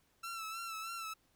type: tone with vibrato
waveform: sawtooth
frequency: 1334 Hz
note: E6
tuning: 20 cents sharp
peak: -37 dBFS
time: 0.23-1.14 s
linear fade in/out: 10 ms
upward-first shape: sine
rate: 3.2 Hz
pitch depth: 47 cents each way
effects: pink hiss -73 dBFS RMS until 1.35 s